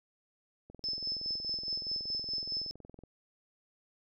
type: click train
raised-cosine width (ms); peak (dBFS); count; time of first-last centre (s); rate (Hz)
2; -37; 51; 0.7-3.036; 21.4
type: tone with tremolo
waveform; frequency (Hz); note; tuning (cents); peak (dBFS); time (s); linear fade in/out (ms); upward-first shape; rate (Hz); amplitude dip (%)
sine; 5250; E8; -8; -31; 0.84-2.71; 0; sine; 4.8; 55
effects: none